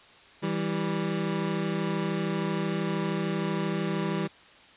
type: tone pair together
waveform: 25% pulse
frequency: 163.02 / 196 Hz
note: E3 / G3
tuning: -19 / 0 cents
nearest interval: minor third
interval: 319 cents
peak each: -26 dBFS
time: 0.42-4.28 s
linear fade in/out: 20 ms
effects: white hiss -53 dBFS RMS until 4.76 s + resampled to 8000 Hz